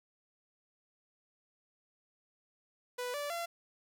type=tone with pitch steps; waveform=sawtooth; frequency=493.9 / 580.6 / 682.5 Hz; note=B4 / D5 / F5; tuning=0 / -20 / -40 cents; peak=-32 dBFS; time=2.98-3.46 s; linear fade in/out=10 ms; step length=160 ms; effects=10-bit